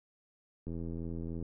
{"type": "click train", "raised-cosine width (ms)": 3, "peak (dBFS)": -28, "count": 64, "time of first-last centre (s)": [0.67, 1.426], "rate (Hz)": 83.3, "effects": []}